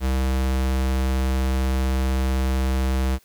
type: tone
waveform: square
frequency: 65.41 Hz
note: C2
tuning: in tune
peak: -20 dBFS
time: 0-3.19 s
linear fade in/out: 50 ms
effects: white hiss -58 dBFS RMS until 3.24 s